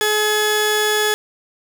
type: tone pair together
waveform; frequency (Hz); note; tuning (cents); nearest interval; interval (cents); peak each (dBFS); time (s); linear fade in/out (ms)
sawtooth; 424.5 / 1698; G#4 / G#6; +38 / +38; 2 octaves; 2400; -14; 0.01-1.14; 0
effects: none